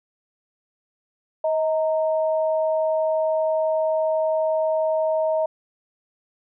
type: tone pair together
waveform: sine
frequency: 633.5 / 923 Hz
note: D#5 / A#5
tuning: +31 / -17 cents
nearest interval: perfect fifth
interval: 652 cents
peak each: -19 / -29 dBFS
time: 1.44-5.46 s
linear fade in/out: 5 ms
effects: none